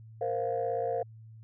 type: chord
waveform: sine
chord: Bb suspended second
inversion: none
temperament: equal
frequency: 466.2 / 523.3 / 698.5 Hz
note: Bb4 / C5 / F5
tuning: 0 / 0 / 0 cents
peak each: -32 dBFS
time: 0.21-1.03 s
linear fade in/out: 5 ms
effects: tanh soft clip ceiling -21 dBFS + added 111 Hz sine -47 dBFS peak until 1.43 s